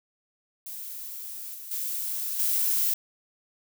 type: noise with level steps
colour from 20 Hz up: violet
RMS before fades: -38 / -41 / -31 / -25 dBFS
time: 0.66-2.94 s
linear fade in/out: 5 ms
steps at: 1.54 / 1.71 / 2.39 s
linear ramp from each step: 5 ms
effects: none